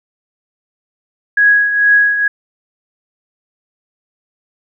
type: tone with tremolo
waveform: sine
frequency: 1661.2 Hz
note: G#6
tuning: in tune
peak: -5 dBFS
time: 1.37-2.28 s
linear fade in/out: 5 ms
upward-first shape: triangle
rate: 2.2 Hz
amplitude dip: 65%
effects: none